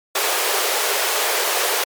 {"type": "high-pass noise", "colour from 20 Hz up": "pink", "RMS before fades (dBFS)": -20, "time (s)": [0.15, 1.84], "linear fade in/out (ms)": 5, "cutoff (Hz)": 390, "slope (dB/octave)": 48, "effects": ["MP3 96 kbps"]}